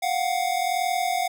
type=tone pair together; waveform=square; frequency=703.6 / 745 Hz; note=F5 / F#5; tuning=+13 / +12 cents; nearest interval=minor second; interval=99 cents; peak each=-26 dBFS; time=0.02-1.28 s; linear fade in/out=10 ms; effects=none